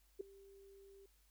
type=tone with ADSR envelope; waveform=sine; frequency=393.2 Hz; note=G4; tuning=5 cents sharp; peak=-37 dBFS; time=0.19-1.06 s; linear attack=17 ms; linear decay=5 ms; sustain=-21 dB; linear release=4 ms; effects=added 50 Hz sine -70 dBFS peak until 1.3 s + white hiss -75 dBFS RMS until 1.3 s